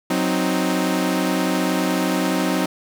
sawtooth chord, C diminished, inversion second, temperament equal, 185 / 261.6 / 311.1 Hz, Gb3 / C4 / Eb4, 0 / 0 / 0 cents, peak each -19 dBFS, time 0.1-2.66 s, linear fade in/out 5 ms, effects none

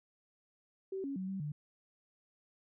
sine tone with pitch steps, 383.9 / 276.7 / 188.2 / 192.8 / 148.5 Hz, G4 / C#4 / F#3 / G3 / D3, -36 / -3 / +30 / -28 / +20 cents, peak -36 dBFS, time 0.92-1.52 s, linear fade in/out 5 ms, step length 120 ms, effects none

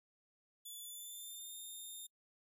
5% pulse tone with pitch glide, 3456 to 3645 Hz, A7 to A#7, -32 to -40 cents, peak -40 dBFS, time 0.65-2.07 s, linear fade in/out 10 ms, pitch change +92 cents, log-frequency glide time 0.79-1.55 s, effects noise-tail reverb RT60 0.1 s tail -24 dB re dry

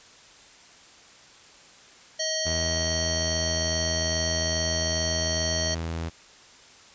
harmonic tone, 632 Hz, D#5, 27 cents sharp, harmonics 1 / 3 / 5 / 7 / 9 / 10, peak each -31 / -35 / -35 / -30 / -32 / -36 dBFS, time 2.19-5.75 s, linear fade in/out 10 ms
sawtooth tone, 82.41 Hz, E2, in tune, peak -25 dBFS, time 2.45-6.1 s, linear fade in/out 20 ms
effects white hiss -51 dBFS RMS until 6.94 s + resampled to 16000 Hz

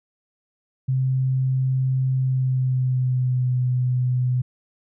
sine tone with pitch glide, 130.81 to 125.84 Hz, C3 to B2, 0 to +33 cents, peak -18 dBFS, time 0.88-4.42 s, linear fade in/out 10 ms, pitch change -67 cents, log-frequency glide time 2.15-3.57 s, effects none

